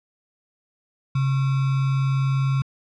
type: tone with sample-and-hold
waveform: sine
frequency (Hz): 134.9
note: C#3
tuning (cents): -47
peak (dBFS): -18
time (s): 1.15-2.62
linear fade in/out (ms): 5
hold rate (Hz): 1225
effects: low-pass 4000 Hz 12 dB/octave